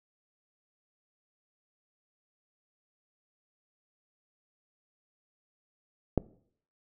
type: click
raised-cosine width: 2 ms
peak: -10 dBFS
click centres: 6.177 s
effects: noise-tail reverb RT60 0.6 s tail -21 dB re dry